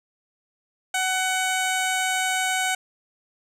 15% pulse tone with low-pass filter, 749 Hz, F#5, 21 cents sharp, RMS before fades -24 dBFS, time 0.94-2.75 s, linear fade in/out 5 ms, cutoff 9500 Hz, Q 1.9, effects none

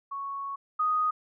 sine tone pair in turn, 1108.7 / 1244.5 Hz, C#6 / D#6, 0 / 0 cents, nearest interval major second, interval 200 cents, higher second, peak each -32 / -23 dBFS, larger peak second, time 0.11-0.56 / 0.79-1.11 s, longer first, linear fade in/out 10 ms, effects none

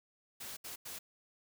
white noise bursts at uneven times, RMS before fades -45 dBFS, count 3, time 0.4-0.57 / 0.64-0.76 / 0.85-0.99 s, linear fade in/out 10 ms, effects none

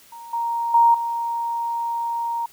sine tone with level steps, 933 Hz, A#5, 1 cent sharp, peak -36 / -21 / -11 / -22 dBFS, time 0.12-2.46 s, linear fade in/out 5 ms, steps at 0.33 / 0.74 / 0.94 s, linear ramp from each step 5 ms, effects white hiss -51 dBFS RMS until 2.52 s

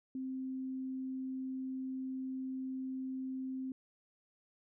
sine tone, 261.6 Hz, C4, in tune, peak -37 dBFS, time 0.15-3.72 s, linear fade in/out 2 ms, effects none

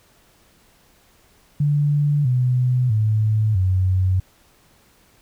sine tone with pitch steps, 146.1 / 125.73 / 108.19 / 93.11 Hz, D3 / B2 / A2 / F#2, -9 / +31 / -29 / +11 cents, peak -15 dBFS, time 1.6-4.2 s, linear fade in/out 5 ms, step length 650 ms, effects pink hiss -56 dBFS RMS until 5.21 s

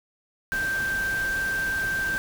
sine tone in noise, 1568 Hz, G6, in tune, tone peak -24 dBFS, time 0.52-2.18 s, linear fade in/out 0 ms, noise pink, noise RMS -36 dBFS, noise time 0.52-2.18 s, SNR +9 dB, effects none

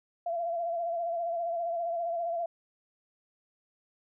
sine tone with vibrato, 681 Hz, F5, 44 cents flat, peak -29 dBFS, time 0.26-2.46 s, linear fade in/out 5 ms, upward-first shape sine, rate 15 Hz, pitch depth 46 cents each way, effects none

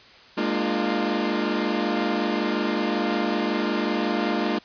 sawtooth chord, Bb dominant seventh, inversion third, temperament equal with one note detuned, 207.7 / 233.1 / 300.5 / 349.2 Hz, Ab3 / Bb3 / D4 / F4, 0 / 0 / +40 / 0 cents, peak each -24 dBFS, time 0.37-4.59 s, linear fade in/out 10 ms, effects white hiss -49 dBFS RMS until 4.64 s + resampled to 11025 Hz

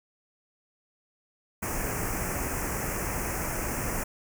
pink band-stop noise, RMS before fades -31 dBFS, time 1.62-4.04 s, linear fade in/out 10 ms, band 2500 to 5700 Hz, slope 48 dB/octave, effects none

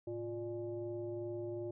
sine tone with frequency modulation, 351.7 Hz, F4, 12 cents sharp, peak -38 dBFS, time 0.07-1.71 s, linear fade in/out 5 ms, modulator 242 Hz, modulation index 0.81, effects none

